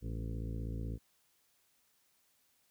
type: harmonic tone with a mistuned harmonic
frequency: 56 Hz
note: A1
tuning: 31 cents sharp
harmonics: 1 / 2 / 3 / 4 / 5 / 6 / 7 / 8 / 9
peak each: -39 / -41 / -48 / -49 / -49 / -55 / -56 / -55 / -58 dBFS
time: 0.01-0.99 s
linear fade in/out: 50 ms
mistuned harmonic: 4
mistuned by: -59 cents
effects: white hiss -73 dBFS RMS until 2.7 s